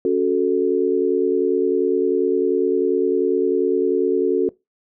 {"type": "chord", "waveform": "sine", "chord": "F# minor", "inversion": "second", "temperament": "equal", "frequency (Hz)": [277.2, 370, 440], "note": ["C#4", "F#4", "A4"], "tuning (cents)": [0, 0, 0], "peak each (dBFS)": [-23, -18, -19], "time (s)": [0.05, 4.49], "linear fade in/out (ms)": 2, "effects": ["noise-tail reverb RT60 0.2 s tail -21 dB re dry"]}